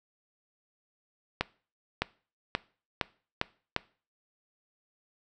accelerating click train, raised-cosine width 0.3 ms, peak -10 dBFS, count 6, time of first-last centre 1.41-3.764 s, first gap 610 ms, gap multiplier 0.87, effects noise-tail reverb RT60 0.4 s tail -21 dB re dry

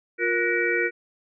sine tone cluster, 354.1 / 470.1 / 1473 / 1890 / 2306 Hz, F4 / A#4 / F#6 / A#6 / D7, +24 / +15 / -8 / +23 / -32 cents, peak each -27 dBFS, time 0.18-0.91 s, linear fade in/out 50 ms, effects none

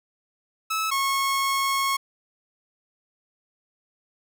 sawtooth tone pair in turn, 1300 / 1093.2 Hz, E6 / C#6, -24 / -24 cents, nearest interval minor third, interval 300 cents, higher first, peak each -20 / -18 dBFS, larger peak second, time 0.7-0.91 / 0.91-1.97 s, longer second, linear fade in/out 10 ms, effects none

